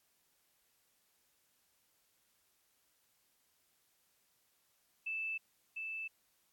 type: tone with echo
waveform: sine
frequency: 2637 Hz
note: E7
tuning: in tune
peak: -36 dBFS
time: 5.06-5.38 s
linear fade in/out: 10 ms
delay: 700 ms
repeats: 1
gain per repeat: -3 dB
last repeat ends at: 6.08 s
effects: white hiss -75 dBFS RMS until 6.52 s + AAC 64 kbps